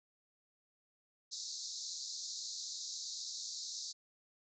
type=band-pass noise; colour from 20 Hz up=pink; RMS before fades=-44 dBFS; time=1.31-3.93 s; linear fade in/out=20 ms; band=3900 to 7100 Hz; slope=96 dB/octave; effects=none